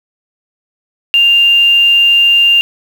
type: tone with quantisation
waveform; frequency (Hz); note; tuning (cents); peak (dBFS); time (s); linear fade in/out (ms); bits
sine; 2794; F7; 0; -5; 1.14-2.61; 0; 5
effects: none